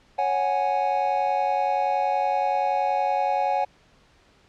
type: chord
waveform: triangle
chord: C# suspended fourth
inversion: none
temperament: equal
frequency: 554.4 / 740 / 830.6 Hz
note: C#5 / F#5 / G#5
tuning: 0 / 0 / 0 cents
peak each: -26 / -23 / -22 dBFS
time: 0.18-3.65 s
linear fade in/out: 10 ms
effects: pink hiss -58 dBFS RMS until 4.48 s + low-pass 5000 Hz 12 dB/octave